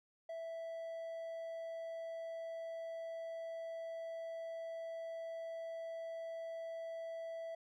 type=tone; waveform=triangle; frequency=659.3 Hz; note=E5; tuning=in tune; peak=-40 dBFS; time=0.29-7.55 s; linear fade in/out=5 ms; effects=none